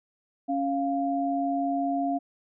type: tone pair together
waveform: sine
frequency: 277.2 / 697.5 Hz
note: C#4 / F5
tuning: 0 / -2 cents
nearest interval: octave + major third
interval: 1598 cents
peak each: -27 dBFS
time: 0.48-2.19 s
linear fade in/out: 20 ms
effects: none